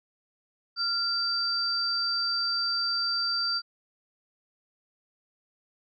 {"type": "tone pair together", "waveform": "sine", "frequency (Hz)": [1389, 4672], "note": ["F6", "D8"], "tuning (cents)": [-10, -10], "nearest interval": "octave + major sixth", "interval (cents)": 2100, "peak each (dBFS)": [-32, -26], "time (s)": [0.76, 3.62], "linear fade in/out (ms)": 50, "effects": []}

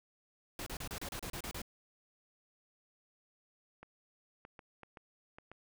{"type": "noise bursts", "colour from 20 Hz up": "pink", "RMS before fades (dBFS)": -42, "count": 10, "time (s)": [0.59, 1.618], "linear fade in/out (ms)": 2, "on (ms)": 74, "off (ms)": 32}
{"type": "clicks", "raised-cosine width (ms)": 0.5, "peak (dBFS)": -35, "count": 7, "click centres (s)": [3.83, 4.451, 4.592, 4.833, 4.972, 5.385, 5.516]}
{"effects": []}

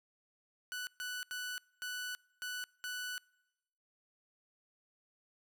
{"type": "tone bursts at uneven times", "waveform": "sawtooth", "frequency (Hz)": 1486, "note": "F#6", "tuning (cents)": 7, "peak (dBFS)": -35, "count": 6, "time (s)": [[0.72, 0.87], [1, 1.23], [1.31, 1.58], [1.82, 2.15], [2.42, 2.64], [2.84, 3.18]], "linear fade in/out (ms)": 0, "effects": ["noise-tail reverb RT60 1.0 s tail -26 dB re dry"]}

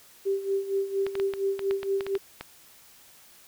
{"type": "tone with tremolo", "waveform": "sine", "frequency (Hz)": 392, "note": "G4", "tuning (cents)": 0, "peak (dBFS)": -22, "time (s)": [0.25, 2.18], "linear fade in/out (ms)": 20, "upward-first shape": "sine", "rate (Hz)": 4.3, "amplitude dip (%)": 75}
{"type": "clicks", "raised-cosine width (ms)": 0.3, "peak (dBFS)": -19, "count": 11, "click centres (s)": [1.066, 1.154, 1.199, 1.337, 1.593, 1.71, 1.831, 2.008, 2.066, 2.153, 2.41]}
{"effects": ["white hiss -54 dBFS RMS until 3.47 s"]}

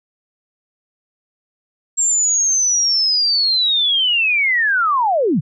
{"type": "linear sweep", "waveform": "sine", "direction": "down", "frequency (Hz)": [7490, 113.5], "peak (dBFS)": -13, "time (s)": [1.97, 5.41], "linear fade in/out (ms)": 20, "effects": []}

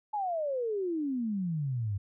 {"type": "exponential sweep", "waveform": "sine", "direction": "down", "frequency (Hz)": [866, 95.2], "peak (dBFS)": -29, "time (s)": [0.13, 1.98], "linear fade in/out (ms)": 10, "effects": []}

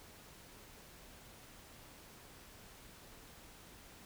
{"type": "silence", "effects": ["pink hiss -57 dBFS RMS until 4.05 s"]}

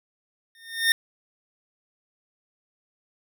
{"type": "tone with exponential growth", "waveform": "25% pulse", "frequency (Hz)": 1826, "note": "A#6", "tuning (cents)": -36, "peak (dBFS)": -11, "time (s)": [0.55, 0.92], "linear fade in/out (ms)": 1, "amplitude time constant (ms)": 80, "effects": []}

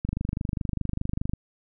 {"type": "click train", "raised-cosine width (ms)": 5, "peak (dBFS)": -15, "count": 33, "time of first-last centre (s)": [0.05, 1.335], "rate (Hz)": 24.9, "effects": []}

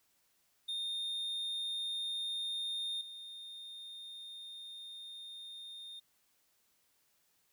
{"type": "tone with level steps", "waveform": "triangle", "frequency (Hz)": 3654, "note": "A#7", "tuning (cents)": -35, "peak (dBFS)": [-34, -44], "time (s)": [0.68, 6], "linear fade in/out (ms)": 10, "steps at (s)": 3.01, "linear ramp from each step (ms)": 2, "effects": ["white hiss -74 dBFS RMS until 7.52 s"]}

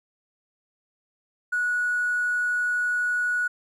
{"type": "tone with hard clipping", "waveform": "triangle", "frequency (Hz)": 1464, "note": "F#6", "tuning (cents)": -19, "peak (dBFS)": -22, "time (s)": [1.52, 3.48], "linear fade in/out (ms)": 10, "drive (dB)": 3, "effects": []}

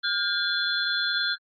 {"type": "tone cluster", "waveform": "sine", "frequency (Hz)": [1424, 1594, 3436, 4147], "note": ["F6", "G6", "A7", "C8"], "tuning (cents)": [33, 28, -42, -16], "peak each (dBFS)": -29, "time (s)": [0.03, 1.36], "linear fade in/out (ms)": 20, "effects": ["AAC 32 kbps"]}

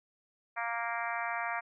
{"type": "harmonic tone", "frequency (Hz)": 233.1, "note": "A#3", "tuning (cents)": 0, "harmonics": [3, 4, 5, 6, 7, 8, 9, 10], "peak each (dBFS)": [-38, -39, -40, -41, -41, -42, -43, -43], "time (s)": [0.56, 1.61], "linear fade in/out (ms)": 20, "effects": []}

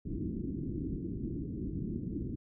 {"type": "low-pass noise", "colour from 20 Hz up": "white", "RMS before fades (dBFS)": -37, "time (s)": [0.05, 2.36], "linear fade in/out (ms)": 10, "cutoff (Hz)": 340, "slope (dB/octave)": 48, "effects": []}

